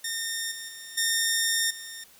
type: tone with level steps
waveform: 10% pulse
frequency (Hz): 1826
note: A#6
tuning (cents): -36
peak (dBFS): -20 / -27 / -31 / -14 / -29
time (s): 0.04-2.04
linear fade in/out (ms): 5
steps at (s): 0.51 / 0.68 / 0.97 / 1.7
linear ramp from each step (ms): 10
effects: white hiss -55 dBFS RMS until 2.19 s